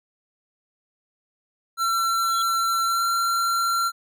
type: tone with pitch glide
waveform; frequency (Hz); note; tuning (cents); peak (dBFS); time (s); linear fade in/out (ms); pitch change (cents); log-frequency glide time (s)
square; 1352 to 1367.7; E6 to F6; +43 to -37; -21; 1.77-3.92; 50; +20; 2.86-3.04
type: tone with exponential growth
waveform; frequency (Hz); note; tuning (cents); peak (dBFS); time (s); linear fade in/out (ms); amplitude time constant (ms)
sine; 3352; G#7; +15; -27; 2.21-2.42; 1; 45
effects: none